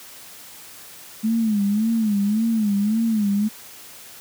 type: tone with vibrato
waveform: sine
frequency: 214.1 Hz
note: A3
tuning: 47 cents flat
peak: -17 dBFS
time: 1.23-3.49 s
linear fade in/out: 20 ms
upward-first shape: sine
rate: 1.8 Hz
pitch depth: 120 cents each way
effects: white hiss -42 dBFS RMS until 4.2 s + high-pass 80 Hz 12 dB/octave